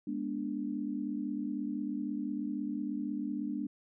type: chord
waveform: sine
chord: G# diminished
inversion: none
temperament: equal with one note detuned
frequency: 207.7 / 243.8 / 293.7 Hz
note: G#3 / B3 / D4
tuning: 0 / -22 / 0 cents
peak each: -38 / -38 / -36 dBFS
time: 0.07-3.67 s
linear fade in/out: 5 ms
effects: none